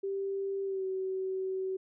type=tone with pitch glide; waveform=sine; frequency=392 to 378.6 Hz; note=G4 to F#4; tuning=0 to +40 cents; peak=-31 dBFS; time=0.03-1.77 s; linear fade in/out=10 ms; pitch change=-60 cents; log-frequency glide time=0.64-0.85 s; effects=none